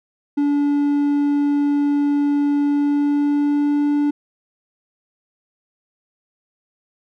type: tone with pitch glide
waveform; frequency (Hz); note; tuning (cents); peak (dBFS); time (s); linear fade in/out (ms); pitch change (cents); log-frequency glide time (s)
triangle; 288 to 291.3; D4 to D4; -34 to -14; -13; 0.37-4.11; 10; +20; 2.64-3.93
effects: none